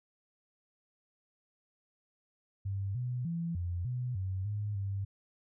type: tone with pitch steps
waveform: sine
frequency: 98.2 / 124.1 / 168.4 / 87.7 / 124.5 / 94.6 / 104 / 98.5 Hz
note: G2 / B2 / E3 / F2 / B2 / F#2 / G#2 / G2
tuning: +4 / +9 / +37 / +8 / +14 / +39 / +3 / +9 cents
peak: -32 dBFS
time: 2.65-5.05 s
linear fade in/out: 10 ms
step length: 300 ms
effects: none